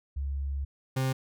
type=tone pair in turn; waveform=sine / 40% pulse; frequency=69.3 / 131.65 Hz; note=C#2 / C3; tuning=0 / +11 cents; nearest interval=major seventh; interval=1111 cents; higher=second; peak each=-29 / -25 dBFS; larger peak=second; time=0.16-0.65 / 0.96-1.13 s; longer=first; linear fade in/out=10 ms; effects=none

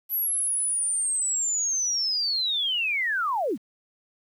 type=linear sweep; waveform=sine; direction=down; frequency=11840 to 164.5 Hz; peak=-23 dBFS; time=0.09-3.58 s; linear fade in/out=50 ms; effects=9-bit

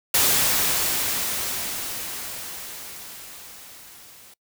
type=noise with level ramp; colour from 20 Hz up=white; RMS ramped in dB=-18 to -48 dBFS; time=0.14-4.34 s; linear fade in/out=5 ms; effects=noise-tail reverb RT60 0.1 s tail -23 dB re dry

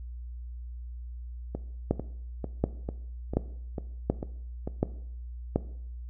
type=two click trains; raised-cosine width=2 ms; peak=-19 / -10 dBFS; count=8 / 6; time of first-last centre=1.55-4.675 / 1.91-5.56 s; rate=2.24 / 1.37 Hz; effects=noise-tail reverb RT60 0.7 s tail -17 dB re dry + added 60 Hz sine -37 dBFS peak until 6.09 s

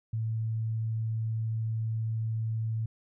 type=tone; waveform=sine; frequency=111.6 Hz; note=A2; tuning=25 cents sharp; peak=-28 dBFS; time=0.13-2.86 s; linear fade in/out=5 ms; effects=none

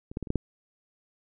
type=clicks; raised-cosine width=3 ms; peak=-27 / -17 / -20 / -27 / -14 / -12 dBFS; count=6; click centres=0.115 / 0.171 / 0.227 / 0.272 / 0.304 / 0.357 s; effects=none

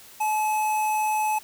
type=tone with notch filter; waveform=square; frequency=858 Hz; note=A5; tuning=44 cents flat; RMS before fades=-24 dBFS; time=0.2-1.39 s; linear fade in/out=10 ms; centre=4200 Hz; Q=1.4; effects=white hiss -48 dBFS RMS until 1.43 s

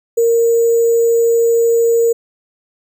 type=tone with sample-and-hold; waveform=sine; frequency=463 Hz; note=A#4; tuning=12 cents flat; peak=-9 dBFS; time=0.17-2.13 s; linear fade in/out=10 ms; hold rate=7350 Hz; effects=none

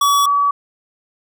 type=tone pair in turn; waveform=square / sine; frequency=1137 / 1141.1 Hz; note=C#6 / C#6; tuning=+44 / +50 cents; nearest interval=unison; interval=6 cents; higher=second; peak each=-12 dBFS; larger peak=neither; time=0.01-0.26 / 0.26-0.51 s; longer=neither; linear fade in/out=5 ms; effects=none

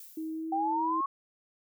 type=noise with exponential decay; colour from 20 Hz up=violet; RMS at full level=-46 dBFS; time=0-0.74 s; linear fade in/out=2 ms; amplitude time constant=160 ms
type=tone with pitch glide; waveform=sine; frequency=317.9 to 323.5 Hz; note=D#4 to E4; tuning=+37 to -32 cents; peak=-33 dBFS; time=0.17-1.01 s; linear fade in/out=5 ms; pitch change=+31 cents; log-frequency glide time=0.32-0.51 s
type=exponential sweep; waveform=sine; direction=up; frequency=770 to 1115 Hz; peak=-27 dBFS; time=0.52-1.06 s; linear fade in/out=5 ms
effects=none

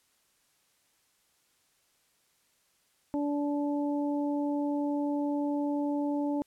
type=harmonic tone; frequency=289.5 Hz; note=D4; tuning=25 cents flat; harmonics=1 / 2 / 3; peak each=-28 / -36 / -39 dBFS; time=3.14-6.42 s; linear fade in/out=0 ms; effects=white hiss -70 dBFS RMS until 6.46 s + low-pass 12000 Hz 12 dB/octave

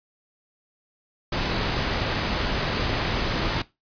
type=noise; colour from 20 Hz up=pink; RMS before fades=-25 dBFS; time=1.32-3.62 s; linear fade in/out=5 ms; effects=noise-tail reverb RT60 0.2 s tail -17 dB re dry + resampled to 11025 Hz

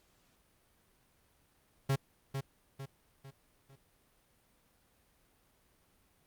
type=tone with echo; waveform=45% pulse; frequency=136.1 Hz; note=C#3; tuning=31 cents flat; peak=-27 dBFS; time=1.89-1.96 s; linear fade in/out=10 ms; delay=450 ms; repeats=4; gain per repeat=-7 dB; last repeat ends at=3.76 s; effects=pink hiss -70 dBFS RMS until 6.26 s + Opus 48 kbps

